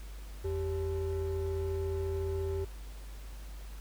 triangle ring-modulated tone, 237.3 Hz, A#3, 31 cents sharp, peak -26 dBFS, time 0.44-2.65 s, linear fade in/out 10 ms, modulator 153 Hz, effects added 50 Hz sine -42 dBFS peak until 3.8 s + pink hiss -55 dBFS RMS until 3.8 s

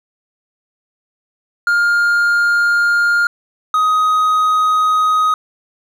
triangle tone pair in turn, 1409 / 1255.3 Hz, F6 / D#6, +15 / +15 cents, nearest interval major second, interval 200 cents, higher first, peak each -9 dBFS, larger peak neither, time 1.67-3.27 / 3.74-5.34 s, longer neither, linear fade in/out 2 ms, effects none

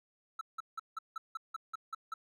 triangle tone bursts, 1318.5 Hz, E6, in tune, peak -34 dBFS, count 10, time 0.39-2.14 s, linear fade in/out 5 ms, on 22 ms, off 170 ms, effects none

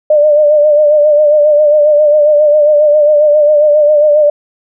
sine tone with vibrato, 598 Hz, D5, 31 cents sharp, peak -4 dBFS, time 0.1-4.3 s, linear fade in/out 5 ms, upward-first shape sine, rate 7.4 Hz, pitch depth 45 cents each way, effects none

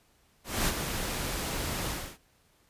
pink noise with ADSR envelope, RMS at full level -26 dBFS, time 0.44-2.18 s, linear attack 230 ms, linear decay 46 ms, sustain -7 dB, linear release 290 ms, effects pink hiss -66 dBFS RMS until 2.69 s + resampled to 32000 Hz

